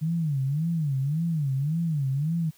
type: tone with vibrato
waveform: sine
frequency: 150.1 Hz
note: D3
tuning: 38 cents sharp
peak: -23 dBFS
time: 0.01-2.51 s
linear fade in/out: 20 ms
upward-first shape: sine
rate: 1.8 Hz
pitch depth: 210 cents each way
effects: white hiss -59 dBFS RMS until 2.57 s